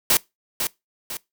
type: noise with echo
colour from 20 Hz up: white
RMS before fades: -17 dBFS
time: 0.1-0.17 s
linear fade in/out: 2 ms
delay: 500 ms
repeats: 2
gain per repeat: -7 dB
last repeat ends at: 1.17 s
effects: noise-tail reverb RT60 0.2 s tail -22 dB re dry